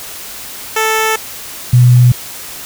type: tone pair in turn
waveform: 10% pulse / sine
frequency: 440 / 123.47 Hz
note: A4 / B2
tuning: 0 / 0 cents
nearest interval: octave + minor seventh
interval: 2200 cents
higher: first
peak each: -3 dBFS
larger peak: neither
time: 0.76-1.16 / 1.73-2.12 s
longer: first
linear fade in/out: 5 ms
effects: white hiss -28 dBFS RMS until 2.65 s